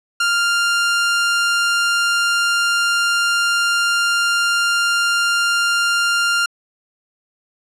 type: tone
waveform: sawtooth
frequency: 1396.9 Hz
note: F6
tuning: in tune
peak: -11 dBFS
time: 0.2-6.46 s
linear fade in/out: 5 ms
effects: low-pass 9000 Hz 12 dB/octave